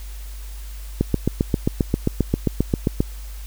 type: click train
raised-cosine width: 3 ms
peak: -4 dBFS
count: 16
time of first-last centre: 1.01-3.005 s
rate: 7.52 Hz
effects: added 50 Hz sine -31 dBFS peak until 3.46 s + white hiss -45 dBFS RMS until 3.46 s